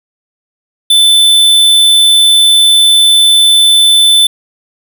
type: tone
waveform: square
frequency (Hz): 3520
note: A7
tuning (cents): 0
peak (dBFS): -4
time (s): 0.9-4.27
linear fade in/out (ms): 5
effects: none